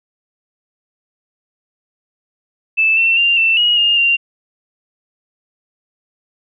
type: tone with pitch steps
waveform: sine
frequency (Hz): 2633 / 2694 / 2785 / 2676 / 2894 / 2830 / 2773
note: E7 / E7 / F7 / E7 / F#7 / F7 / F7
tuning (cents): -3 / +37 / -5 / +25 / -39 / +22 / -13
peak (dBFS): -10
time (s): 2.77-4.17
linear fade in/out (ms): 20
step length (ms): 200
effects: none